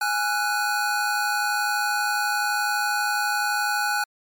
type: tone cluster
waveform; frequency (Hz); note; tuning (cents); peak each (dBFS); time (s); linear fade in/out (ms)
square; 829 / 1368 / 1480; G#5 / F6 / F#6; -3 / -36 / 0; -26 / -32 / -25; 0.01-4.04; 5
effects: MP3 96 kbps